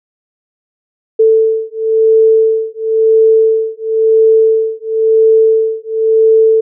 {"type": "beating tone pair", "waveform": "sine", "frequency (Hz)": [442.9, 443.87], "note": ["A4", "A4"], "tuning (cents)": [11, 15], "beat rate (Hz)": 0.97, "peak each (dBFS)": -10, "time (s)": [1.19, 6.61], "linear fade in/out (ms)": 10, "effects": []}